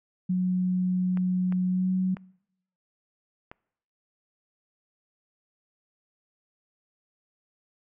sine tone with pitch glide, 182.9 to 185.99 Hz, F#3 to F#3, -20 to +9 cents, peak -22 dBFS, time 0.29-2.15 s, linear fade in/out 10 ms, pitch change +29 cents, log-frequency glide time 1.68-1.91 s
clicks, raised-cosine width 0.5 ms, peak -26 dBFS, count 4, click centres 1.173 / 1.524 / 2.169 / 3.515 s
effects noise-tail reverb RT60 0.8 s tail -25 dB re dry

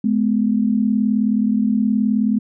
sine tone pair together, 212 / 251 Hz, G#3 / B3, +36 / +28 cents, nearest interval minor third, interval 292 cents, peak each -16 / -19 dBFS, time 0.04-2.39 s, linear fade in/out 5 ms, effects none

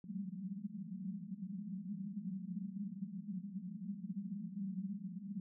pink band-pass noise, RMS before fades -44 dBFS, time 0.04-5.4 s, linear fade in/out 2 ms, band 180 to 210 Hz, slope 96 dB/octave, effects none

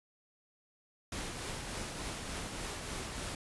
pink noise with tremolo, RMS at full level -39 dBFS, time 1.12-3.35 s, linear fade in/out 2 ms, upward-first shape triangle, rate 3.4 Hz, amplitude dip 35%, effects resampled to 24000 Hz

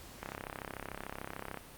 click train, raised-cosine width 0.5 ms, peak -24 dBFS, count 46, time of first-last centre 0.23-1.573 s, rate 33.5 Hz, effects pink hiss -52 dBFS RMS until 1.77 s + Opus 48 kbps

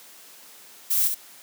violet noise with echo, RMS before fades -22 dBFS, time 0.9-1.08 s, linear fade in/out 10 ms, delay 68 ms, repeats 1, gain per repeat -5 dB, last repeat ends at 1.148 s, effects white hiss -48 dBFS RMS until 1.42 s + high-pass 200 Hz 12 dB/octave

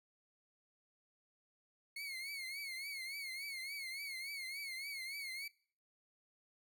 30% pulse tone with vibrato, 2179 Hz, C#7, 30 cents flat, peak -40 dBFS, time 1.96-5.48 s, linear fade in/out 5 ms, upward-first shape triangle, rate 3.5 Hz, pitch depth 110 cents each way, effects noise-tail reverb RT60 0.5 s tail -22 dB re dry

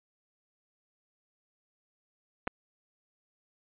clicks, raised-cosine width 0.5 ms, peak -20 / -15 dBFS, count 2, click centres 2.472 / 2.476 s, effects resampled to 8000 Hz

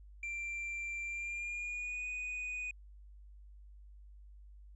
triangle tone with pitch glide, 2361 to 2481 Hz, D7 to D#7, +9 to -6 cents, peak -36 dBFS, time 0.23-2.71 s, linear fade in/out 2 ms, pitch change +85 cents, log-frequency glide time 1.04-2.06 s, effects added 50 Hz sine -52 dBFS peak until 4.75 s + resampled to 22050 Hz

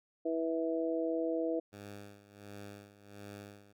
harmonic tone, 163.4 Hz, E3, 15 cents flat, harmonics 2 / 3 / 4, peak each -34 / -35 / -37 dBFS, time 0.25-1.6 s, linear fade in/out 10 ms
10% pulse tone with tremolo, 101.8 Hz, G#2, 34 cents flat, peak -37 dBFS, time 1.72-3.73 s, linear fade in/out 20 ms, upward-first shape sine, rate 1.4 Hz, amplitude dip 80%
effects none

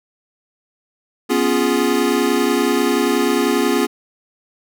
square chord, C# dominant seventh, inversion third, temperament equal, 246.9 / 277.2 / 349.2 / 415.3 Hz, B3 / C#4 / E#4 / G#4, 0 / 0 / 0 / 0 cents, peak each -21 dBFS, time 1.29-3.87 s, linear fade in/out 20 ms, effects none

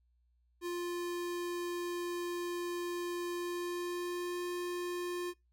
square tone with pitch glide, 349.9 to 353.6 Hz, F4 to F4, +3 to +22 cents, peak -36 dBFS, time 0.61-5.34 s, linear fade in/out 50 ms, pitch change +19 cents, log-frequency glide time 3.31-4.41 s, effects noise-tail reverb RT60 0.2 s tail -23 dB re dry + added 60 Hz sine -69 dBFS peak until 5.52 s

